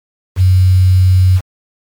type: tone with quantisation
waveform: sine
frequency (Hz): 92.5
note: F#2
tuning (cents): 0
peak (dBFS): -5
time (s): 0.36-1.41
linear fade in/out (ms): 50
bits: 5
effects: MP3 96 kbps